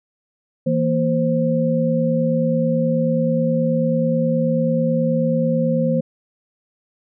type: tone cluster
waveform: sine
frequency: 163.3 / 232.6 / 523 Hz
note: E3 / A#3 / C5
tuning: -16 / -4 / -1 cents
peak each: -20 dBFS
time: 0.66-6.01 s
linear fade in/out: 10 ms
effects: none